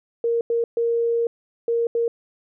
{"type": "tone bursts at uneven times", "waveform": "sine", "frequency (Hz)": 466.2, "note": "A#4", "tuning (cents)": 0, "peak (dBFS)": -18, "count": 5, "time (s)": [[0.24, 0.41], [0.5, 0.64], [0.77, 1.27], [1.68, 1.87], [1.95, 2.08]], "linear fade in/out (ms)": 2, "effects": []}